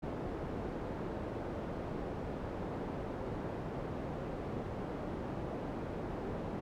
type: low-pass noise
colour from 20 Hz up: white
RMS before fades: -40 dBFS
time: 0.02-6.61 s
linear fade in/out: 20 ms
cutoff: 500 Hz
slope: 12 dB/octave
effects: none